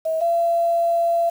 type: tone pair in turn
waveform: sine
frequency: 642 / 679 Hz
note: E5 / F5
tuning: -46 / -49 cents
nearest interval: minor second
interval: 97 cents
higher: second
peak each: -19 / -16 dBFS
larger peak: second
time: 0.05-0.21 / 0.21-1.3 s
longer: second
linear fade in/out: 10 ms
effects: 7-bit